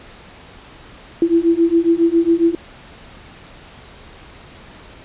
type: beating tone pair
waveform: sine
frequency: 331.1 / 338.4 Hz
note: E4 / E4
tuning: +8 / +45 cents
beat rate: 7.3 Hz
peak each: -15 / -14 dBFS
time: 1.22-2.55 s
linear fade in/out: 2 ms
effects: pink hiss -41 dBFS RMS until 5.04 s + resampled to 8000 Hz